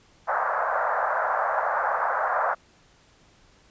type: band-pass noise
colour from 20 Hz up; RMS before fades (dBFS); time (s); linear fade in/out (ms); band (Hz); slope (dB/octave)
pink; -25; 0.27-2.55; 20; 580 to 1600; 48
effects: pink hiss -58 dBFS RMS until 3.7 s + resampled to 16000 Hz